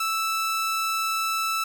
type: tone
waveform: sawtooth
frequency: 1318.5 Hz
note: E6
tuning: in tune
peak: -20 dBFS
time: 0-1.64 s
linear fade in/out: 5 ms
effects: none